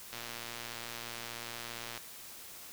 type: click train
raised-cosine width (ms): 0.2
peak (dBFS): -24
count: 217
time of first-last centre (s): 0.13-1.976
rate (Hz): 117
effects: white hiss -49 dBFS RMS until 2.72 s